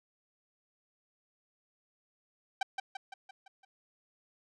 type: tone with echo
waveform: sawtooth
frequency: 777 Hz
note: G5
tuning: 16 cents flat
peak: -24 dBFS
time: 2.61-2.63 s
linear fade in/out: 5 ms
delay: 170 ms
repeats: 6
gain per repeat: -5 dB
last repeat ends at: 3.65 s
effects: low-pass 5000 Hz 12 dB/octave